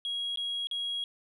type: tone with dropouts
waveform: sine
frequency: 3300 Hz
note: G#7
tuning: 12 cents flat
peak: -29 dBFS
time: 0.05-1.04 s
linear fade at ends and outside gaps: 1 ms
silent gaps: 0.359-0.373 / 0.671-0.712 s
effects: tanh soft clip ceiling -28 dBFS